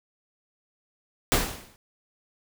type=noise with exponential decay; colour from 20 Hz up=pink; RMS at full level=-19 dBFS; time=1.32-1.76 s; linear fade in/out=0 ms; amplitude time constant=94 ms; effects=none